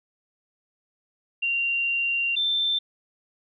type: tone pair in turn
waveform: sine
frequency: 2767 / 3557 Hz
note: F7 / A7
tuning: -17 / +18 cents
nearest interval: major third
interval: 435 cents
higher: second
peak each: -22 / -21 dBFS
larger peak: second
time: 1.42-2.36 / 2.36-2.79 s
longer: first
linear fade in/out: 10 ms
effects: none